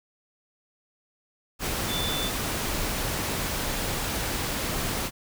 sine tone in noise, 3512 Hz, A7, 4 cents flat, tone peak -30 dBFS, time 1.87-2.31 s, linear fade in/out 50 ms, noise pink, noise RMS -29 dBFS, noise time 1.59-5.11 s, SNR -4 dB, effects none

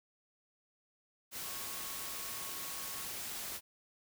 sine tone in noise, 1100 Hz, C#6, 14 cents flat, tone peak -53 dBFS, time 1.41-3.09 s, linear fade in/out 50 ms, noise white, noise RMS -42 dBFS, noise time 1.31-3.61 s, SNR -14 dB, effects none

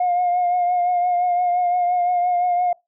sine tone with vibrato, 713 Hz, F5, 36 cents sharp, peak -15 dBFS, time 0-2.73 s, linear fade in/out 5 ms, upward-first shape triangle, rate 5.8 Hz, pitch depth 33 cents each way, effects noise-tail reverb RT60 0.2 s tail -23 dB re dry + tanh soft clip ceiling -13 dBFS

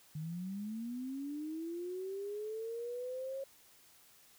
sine linear sweep, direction up, 149.3 to 547 Hz, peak -38 dBFS, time 0.15-3.44 s, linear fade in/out 5 ms, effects white hiss -63 dBFS RMS until 4.38 s

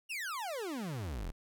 40% pulse exponential sweep, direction down, 2900 to 35.26 Hz, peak -36 dBFS, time 0.09-1.32 s, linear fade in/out 20 ms, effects none

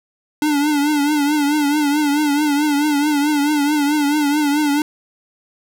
square tone with vibrato, 293.7 Hz, D4, in tune, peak -15 dBFS, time 0.42-4.82 s, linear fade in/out 2 ms, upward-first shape triangle, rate 4.6 Hz, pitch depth 81 cents each way, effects none

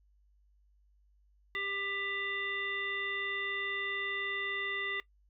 harmonic tone, 396.5 Hz, G4, 20 cents sharp, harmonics 1 / 3 / 5 / 7 / 9, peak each -44 / -43 / -35 / -43 / -44 dBFS, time 1.55-5 s, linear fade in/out 0 ms, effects noise-tail reverb RT60 0.1 s tail -18 dB re dry + added 50 Hz sine -64 dBFS peak until 5.29 s

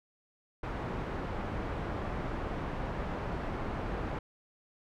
pink low-pass noise, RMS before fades -36 dBFS, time 0.63-4.19 s, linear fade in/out 5 ms, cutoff 1400 Hz, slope 12 dB/octave, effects none

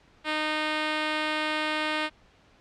5% pulse tone, 307.6 Hz, D#4, 20 cents flat, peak -14 dBFS, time 0.24-2.1 s, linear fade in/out 50 ms, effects pink hiss -59 dBFS RMS until 2.6 s + low-pass 4000 Hz 12 dB/octave

